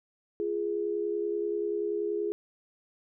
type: tone pair together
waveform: sine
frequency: 344.9 / 415.3 Hz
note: F4 / G#4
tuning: -22 / 0 cents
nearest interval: minor third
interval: 322 cents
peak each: -33 / -29 dBFS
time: 0.4-2.32 s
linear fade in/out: 0 ms
effects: none